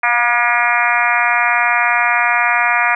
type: harmonic tone with a mistuned harmonic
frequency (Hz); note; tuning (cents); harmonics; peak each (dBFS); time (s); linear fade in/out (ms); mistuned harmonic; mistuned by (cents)
239.8; A#3; +49; 3 / 4 / 5 / 6 / 7 / 8 / 9 / 10; -20 / -20 / -20 / -20 / -20 / -20 / -20 / -20; 0.03-2.95; 5; 3; -17
effects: none